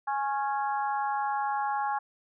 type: harmonic tone with a mistuned harmonic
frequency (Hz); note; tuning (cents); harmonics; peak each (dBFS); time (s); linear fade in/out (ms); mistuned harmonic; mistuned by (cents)
277.2; C#4; 0; 3 / 4 / 5 / 6; -28 / -34 / -38 / -40; 0.07-1.99; 10; 4; -23
effects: none